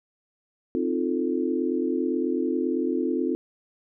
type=chord; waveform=sine; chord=F dominant seventh; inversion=second; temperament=equal; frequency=261.6 / 311.1 / 349.2 / 440 Hz; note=C4 / Eb4 / F4 / A4; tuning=0 / 0 / 0 / 0 cents; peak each=-27 / -29 / -27 / -31 dBFS; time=0.75-3.35 s; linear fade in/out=0 ms; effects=none